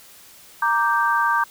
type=chord; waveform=sine; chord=G minor; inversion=first; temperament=equal; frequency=932.3 / 1174.7 / 1568 Hz; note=Bb5 / D6 / G6; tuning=0 / 0 / 0 cents; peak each=-21 dBFS; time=0.62-1.44 s; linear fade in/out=5 ms; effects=white hiss -47 dBFS RMS until 1.5 s